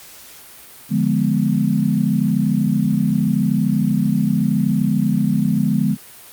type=chord; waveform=sine; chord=D diminished seventh; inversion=none; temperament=equal; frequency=146.83 / 174.61 / 207.7 / 246.9 Hz; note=D3 / F3 / Ab3 / Cb4; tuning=0 / 0 / 0 / 0 cents; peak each=-21 / -21 / -18 / -21 dBFS; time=0.89-5.97 s; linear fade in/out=50 ms; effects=white hiss -41 dBFS RMS until 6.32 s + Opus 48 kbps